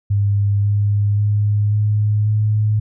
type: tone with pitch steps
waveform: sine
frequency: 101.2 / 102.55 / 103.92 / 105.31 / 106.72 Hz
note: G#2 / G#2 / G#2 / G#2 / G#2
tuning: -44 / -21 / +2 / +25 / +48 cents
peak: -13 dBFS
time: 0.1-2.8 s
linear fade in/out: 10 ms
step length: 540 ms
effects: none